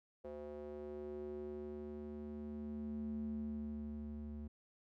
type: tone with band-pass filter sweep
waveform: square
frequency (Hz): 74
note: D2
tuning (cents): +14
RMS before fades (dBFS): -45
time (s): 0.24-4.48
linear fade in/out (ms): 10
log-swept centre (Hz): 490 to 160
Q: 3.8
effects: none